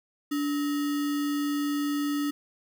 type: tone with sample-and-hold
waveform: sine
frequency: 290 Hz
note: D4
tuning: 22 cents flat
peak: -25 dBFS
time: 0.31-2.31 s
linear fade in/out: 10 ms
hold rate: 1575 Hz
effects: none